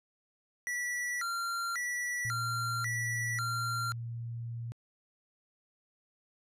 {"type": "tone with vibrato", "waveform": "square", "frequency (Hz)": 1641, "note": "G#6", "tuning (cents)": -21, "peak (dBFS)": -33, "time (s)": [0.67, 3.92], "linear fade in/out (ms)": 0, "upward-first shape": "square", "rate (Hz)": 0.92, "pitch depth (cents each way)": 300}
{"type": "tone", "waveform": "sine", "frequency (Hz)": 116.9, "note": "A#2", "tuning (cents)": 5, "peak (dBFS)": -36, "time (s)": [2.25, 4.72], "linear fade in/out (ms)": 0}
{"effects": ["low-pass 12000 Hz 12 dB/octave"]}